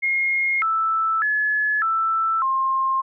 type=tone with pitch steps; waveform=sine; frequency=2145 / 1319 / 1708 / 1326 / 1062 Hz; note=C7 / E6 / G#6 / E6 / C6; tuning=+42 / +1 / +48 / +10 / +25 cents; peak=-18 dBFS; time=0.02-3.02 s; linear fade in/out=20 ms; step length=600 ms; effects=none